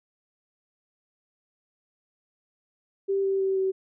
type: tone with pitch steps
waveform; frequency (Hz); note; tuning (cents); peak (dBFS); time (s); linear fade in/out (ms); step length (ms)
sine; 392 / 388.4 / 384.8 / 381.3; G4 / G4 / G4 / G4; 0 / -16 / -32 / -48; -22; 3.08-3.72; 20; 160
effects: none